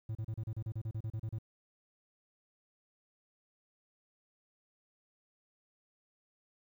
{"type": "tone bursts", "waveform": "triangle", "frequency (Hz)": 110.1, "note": "A2", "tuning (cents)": 2, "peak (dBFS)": -33, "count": 14, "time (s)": [0.09, 1.386], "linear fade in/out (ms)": 5, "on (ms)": 61, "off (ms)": 34, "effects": ["12-bit"]}